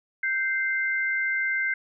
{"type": "tone pair together", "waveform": "sine", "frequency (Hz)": [1563, 2084], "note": ["G6", "C7"], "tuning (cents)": [-6, -7], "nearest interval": "perfect fourth", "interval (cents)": 499, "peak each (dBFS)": -26, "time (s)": [0.23, 1.74], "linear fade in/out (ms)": 5, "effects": []}